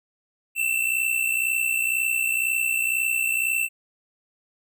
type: tone pair together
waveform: square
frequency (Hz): 2645 / 2707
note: E7 / E7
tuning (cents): +5 / +45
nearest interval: unison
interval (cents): 40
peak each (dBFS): -25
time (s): 0.55-3.69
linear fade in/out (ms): 50
effects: none